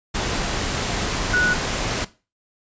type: tone in noise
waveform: sine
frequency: 1472 Hz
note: F#6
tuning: 9 cents flat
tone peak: -16 dBFS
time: 1.33-1.54 s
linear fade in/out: 10 ms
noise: pink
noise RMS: -24 dBFS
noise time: 0.14-2.05 s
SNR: +5 dB
effects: noise-tail reverb RT60 0.3 s tail -17 dB re dry + resampled to 16000 Hz